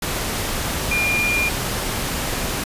sine tone in noise, 2411 Hz, D7, 45 cents sharp, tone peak -18 dBFS, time 0.91-1.49 s, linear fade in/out 5 ms, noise pink, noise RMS -24 dBFS, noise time 0.02-2.64 s, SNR +3 dB, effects resampled to 32000 Hz

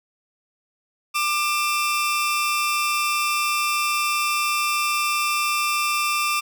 sawtooth tone pair together, 1189 / 2680 Hz, D6 / E7, +21 / +28 cents, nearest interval octave + major second, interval 1407 cents, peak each -18 / -22 dBFS, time 1.14-6.41 s, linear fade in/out 20 ms, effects none

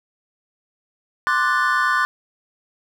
triangle chord, D dominant seventh, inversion third, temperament equal, 1046.5 / 1174.7 / 1480 / 1760 Hz, C6 / D6 / F#6 / A6, 0 / 0 / 0 / 0 cents, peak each -21 / -20 / -19 / -21 dBFS, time 1.27-2.05 s, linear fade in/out 0 ms, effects none

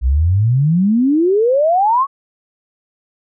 sine exponential sweep, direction up, 59.2 to 1136 Hz, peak -10 dBFS, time 0.01-2.07 s, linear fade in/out 50 ms, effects none

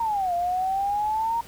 sine exponential two-way sweep, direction down then up, 938 to 690 to 938 Hz, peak -22 dBFS, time 0-1.41 s, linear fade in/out 5 ms, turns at 0.34 s, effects added 60 Hz sine -50 dBFS peak until 1.47 s + pink hiss -47 dBFS RMS until 1.47 s

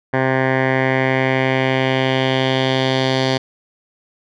10% pulse tone with low-pass filter sweep, 131.5 Hz, C3, 9 cents sharp, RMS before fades -17 dBFS, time 0.13-3.38 s, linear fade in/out 10 ms, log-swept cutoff 1600 to 4300 Hz, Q 2.6, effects none

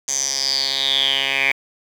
10% pulse tone with band-pass filter sweep, 136.1 Hz, C#3, 31 cents flat, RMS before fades -20 dBFS, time 0.08-1.52 s, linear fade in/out 2 ms, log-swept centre 6600 to 2300 Hz, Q 8.5, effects 7-bit

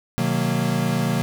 square chord, B major seventh, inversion none, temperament equal with one note detuned, 126.43 / 155.56 / 185 / 233.1 Hz, B2 / D#3 / F#3 / A#3, +41 / 0 / 0 / 0 cents, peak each -26 dBFS, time 0.18-1.22 s, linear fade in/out 0 ms, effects none

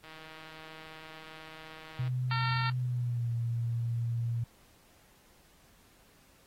click train, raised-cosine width 0.3 ms, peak -33 dBFS, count 323, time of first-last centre 0.04-2.078 s, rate 158 Hz
sine tone with pitch glide, 126.3 to 117.16 Hz, B2 to A#2, +39 to +9 cents, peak -29 dBFS, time 1.99-4.44 s, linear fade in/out 5 ms, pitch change -130 cents, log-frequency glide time 2.75-3.32 s
harmonic tone, 455.3 Hz, A#4, 41 cents flat, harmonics 2 / 3 / 4 / 5 / 6 / 7 / 8 / 9 / 10, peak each -37 / -35 / -38 / -43 / -43 / -48 / -46 / -47 / -45 dBFS, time 2.31-2.7 s, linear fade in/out 2 ms
effects pink hiss -63 dBFS RMS until 6.46 s + AAC 48 kbps

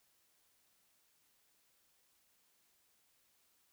silence, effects white hiss -74 dBFS RMS until 3.72 s

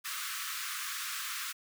pink high-pass noise, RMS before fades -38 dBFS, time 0.04-1.53 s, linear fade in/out 20 ms, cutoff 1100 Hz, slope 96 dB/octave, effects none

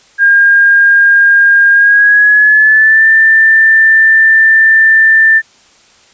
sine tone with pitch glide, 1614 to 1780.5 Hz, G#6 to A6, -50 to +20 cents, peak -3 dBFS, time 0.18-5.42 s, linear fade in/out 50 ms, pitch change +170 cents, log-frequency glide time 1.72-3.07 s, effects white hiss -45 dBFS RMS until 6.13 s + resampled to 16000 Hz

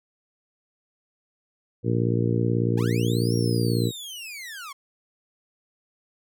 harmonic tone, 58.27 Hz, A#1, in tune, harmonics 2 / 3 / 4 / 5 / 6 / 7 / 8, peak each -23 / -28 / -30 / -30 / -30 / -32 / -31 dBFS, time 1.83-3.92 s, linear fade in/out 50 ms
sawtooth linear two-way sweep, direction up then down, 740 to 5640 to 1051 Hz, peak -32 dBFS, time 2.77-4.73 s, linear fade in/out 10 ms, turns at 3.35 s
effects none

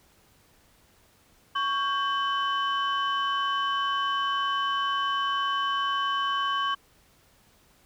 sine tone cluster, 1115 / 1587 / 3023 Hz, C#6 / G6 / F#7, +10 / +21 / +36 cents, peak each -25 / -31 / -31 dBFS, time 1.55-6.75 s, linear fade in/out 10 ms, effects tanh soft clip ceiling -18 dBFS + pink hiss -61 dBFS RMS until 7.85 s

